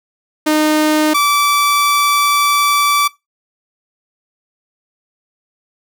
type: tone pair in turn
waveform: sawtooth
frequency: 306.9 / 1158.7 Hz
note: D#4 / D6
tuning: -24 / -24 cents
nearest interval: octave + major seventh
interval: 2300 cents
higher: second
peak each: -7 dBFS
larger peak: neither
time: 0.46-1.14 / 1.14-3.08 s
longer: second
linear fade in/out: 10 ms
effects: noise-tail reverb RT60 0.2 s tail -20 dB re dry